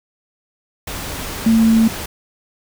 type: tone in noise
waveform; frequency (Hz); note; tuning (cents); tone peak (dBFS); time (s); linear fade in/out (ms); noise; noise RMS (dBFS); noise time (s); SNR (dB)
sine; 224.7; A3; +37; -9; 1.46-1.88; 5; pink; -27; 0.87-2.06; +15
effects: none